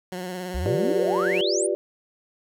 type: tone with vibrato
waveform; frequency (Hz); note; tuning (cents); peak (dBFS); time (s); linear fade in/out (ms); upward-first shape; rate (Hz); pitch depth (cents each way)
15% pulse; 181.7; F#3; -31; -24; 0.12-1.41; 2; triangle; 18; 49
type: exponential sweep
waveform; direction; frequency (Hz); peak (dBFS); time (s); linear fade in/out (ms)
sine; up; 56.1 to 9956; -25; 0.54-1.67; 10
type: chord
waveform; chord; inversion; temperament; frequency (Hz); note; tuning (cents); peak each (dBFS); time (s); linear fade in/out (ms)
sine; G dominant seventh; third; just; 352.8 / 392 / 490 / 588; F4 / G4 / B4 / D5; +18 / 0 / -14 / +2; -27 / -25 / -30 / -27; 0.66-1.75; 0
effects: none